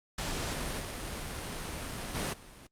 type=noise with level steps; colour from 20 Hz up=pink; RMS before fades=-35 / -38 / -33 / -51 dBFS; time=0.18-2.67 s; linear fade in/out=5 ms; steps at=0.79 / 2.14 / 2.32 s; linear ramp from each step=20 ms; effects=low-pass 11000 Hz 12 dB/octave + Opus 48 kbps